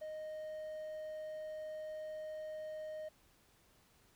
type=tone; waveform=triangle; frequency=620 Hz; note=D#5; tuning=6 cents flat; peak=-40 dBFS; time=0.01-3.09 s; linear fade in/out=10 ms; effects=pink hiss -69 dBFS RMS until 4.15 s